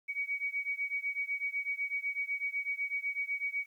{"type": "beating tone pair", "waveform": "sine", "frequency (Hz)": [2254, 2262], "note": ["C#7", "C#7"], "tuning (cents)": [28, 34], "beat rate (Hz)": 8, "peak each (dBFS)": [-35, -36], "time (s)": [0.08, 3.66], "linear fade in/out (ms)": 20, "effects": ["11-bit"]}